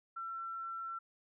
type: tone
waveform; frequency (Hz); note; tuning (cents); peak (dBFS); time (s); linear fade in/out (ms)
sine; 1348; E6; +38; -39; 0.16-0.99; 10
effects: none